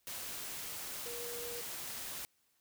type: tone in noise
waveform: sine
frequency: 476.9 Hz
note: A#4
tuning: 39 cents sharp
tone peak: -44 dBFS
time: 1.06-1.61 s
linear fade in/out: 0 ms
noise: white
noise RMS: -43 dBFS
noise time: 0.07-2.25 s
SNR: -4 dB
effects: white hiss -75 dBFS RMS until 2.6 s